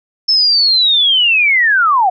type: linear sweep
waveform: sine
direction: down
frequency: 5310 to 698.5 Hz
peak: -8 dBFS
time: 0.28-2.1 s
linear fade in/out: 10 ms
effects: none